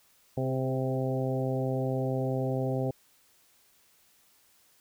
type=harmonic tone with a mistuned harmonic; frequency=130.81 Hz; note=C3; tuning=in tune; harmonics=1 / 2 / 3 / 4 / 5 / 6; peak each=-30 / -34 / -35 / -34 / -38 / -41 dBFS; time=0.37-2.91 s; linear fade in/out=5 ms; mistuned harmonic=3; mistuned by=+20 cents; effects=white hiss -64 dBFS RMS until 4.8 s